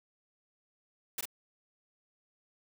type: noise with echo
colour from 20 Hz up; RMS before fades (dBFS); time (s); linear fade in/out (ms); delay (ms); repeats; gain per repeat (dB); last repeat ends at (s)
white; -35; 1.18-1.21; 5; 45; 1; -3; 1.255
effects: none